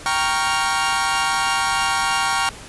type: chord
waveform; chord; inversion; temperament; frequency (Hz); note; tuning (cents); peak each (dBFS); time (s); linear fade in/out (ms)
sawtooth; G half-diminished seventh; none; equal; 784 / 932.3 / 1108.7 / 1396.9; G5 / Bb5 / Db6 / F6; 0 / 0 / 0 / 0; -20; 0.06-2.49; 0
effects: pink hiss -38 dBFS RMS until 2.68 s + resampled to 24000 Hz